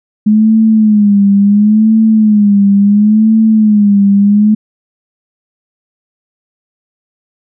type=tone with vibrato; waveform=sine; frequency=210 Hz; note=G#3; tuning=19 cents sharp; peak=-4 dBFS; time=0.26-4.55 s; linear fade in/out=10 ms; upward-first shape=sine; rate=0.72 Hz; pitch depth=91 cents each way; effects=none